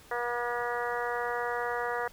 harmonic tone, 240.6 Hz, B3, 45 cents flat, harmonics 2 / 3 / 4 / 5 / 6 / 7 / 8, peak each -34 / -36 / -37 / -38 / -39 / -39 / -40 dBFS, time 0.11-2.08 s, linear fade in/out 5 ms, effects pink hiss -55 dBFS RMS until 2.12 s

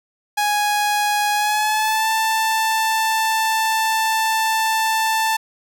sawtooth tone with pitch glide, 830.6 to 885.1 Hz, G#5 to A5, 0 to +10 cents, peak -13 dBFS, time 0.37-5.37 s, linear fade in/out 10 ms, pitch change +110 cents, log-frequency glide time 1.34-2.09 s, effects none

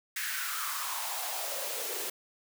white noise with high-pass filter sweep, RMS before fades -35 dBFS, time 0.16-2.1 s, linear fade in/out 5 ms, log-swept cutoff 1800 to 380 Hz, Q 4.6, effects none

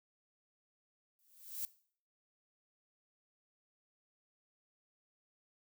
violet noise with exponential growth, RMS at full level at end -37 dBFS, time 1.19-1.65 s, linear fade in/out 0 ms, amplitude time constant 99 ms, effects noise-tail reverb RT60 0.5 s tail -19 dB re dry

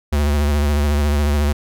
square tone with vibrato, 73.1 Hz, D2, 7 cents flat, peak -15 dBFS, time 0.12-1.53 s, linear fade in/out 10 ms, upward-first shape sine, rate 14 Hz, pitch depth 50 cents each way, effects none

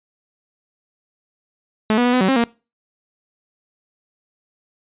sawtooth tone with pitch steps, 216.4 / 243.8 / 245.7 / 252.3 / 188.7 / 267 / 234.2 Hz, A3 / B3 / B3 / B3 / F#3 / C4 / A#3, -29 / -22 / -9 / +37 / +34 / +35 / +8 cents, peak -10 dBFS, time 1.9-2.439 s, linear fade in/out 0 ms, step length 77 ms, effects noise-tail reverb RT60 0.3 s tail -23 dB re dry + resampled to 8000 Hz

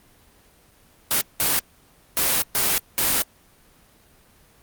white noise bursts at uneven times, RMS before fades -20 dBFS, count 5, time 1.11-1.21 / 1.4-1.59 / 2.17-2.42 / 2.55-2.78 / 2.98-3.22 s, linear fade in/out 0 ms, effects pink hiss -55 dBFS RMS until 4.62 s + Opus 24 kbps

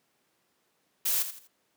blue noise with echo, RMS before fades -27 dBFS, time 1.05-1.23 s, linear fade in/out 10 ms, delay 82 ms, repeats 3, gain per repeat -10 dB, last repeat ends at 1.476 s, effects pink hiss -72 dBFS RMS until 1.76 s + high-pass 200 Hz 12 dB/octave

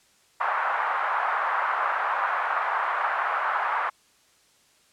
white band-pass noise, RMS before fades -26 dBFS, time 0.4-3.9 s, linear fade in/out 10 ms, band 790 to 1400 Hz, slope 24 dB/octave, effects white hiss -61 dBFS RMS until 4.92 s + low-pass 9000 Hz 12 dB/octave

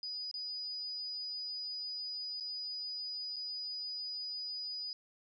sine tone with dropouts, 4947 Hz, D#8, 11 cents flat, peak -38 dBFS, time 0.03-4.93 s, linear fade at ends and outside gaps 1 ms, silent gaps 0.313-0.341 / 2.4-2.407 / 3.36-3.365 s, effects none

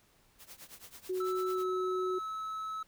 white noise with tremolo, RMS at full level -48 dBFS, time 0.38-1.65 s, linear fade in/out 50 ms, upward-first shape triangle, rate 9.1 Hz, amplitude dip 95%
sine tone, 370 Hz, F#4, in tune, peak -31 dBFS, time 1.09-2.19 s, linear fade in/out 10 ms
triangle tone with pitch glide, 1318.5 to 1296.6 Hz, E6 to E6, 0 to -29 cents, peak -34 dBFS, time 1.2-2.83 s, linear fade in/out 5 ms, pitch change -29 cents, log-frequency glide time 1.53-1.61 s
effects pink hiss -67 dBFS RMS until 2.87 s

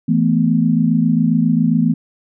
sine chord, E suspended fourth, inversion none, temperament just, 164.81 / 219.8 / 247.2 Hz, E3 / A3 / B3, 0 / -2 / +2 cents, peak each -16 dBFS, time 0.08-1.94 s, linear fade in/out 10 ms, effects none

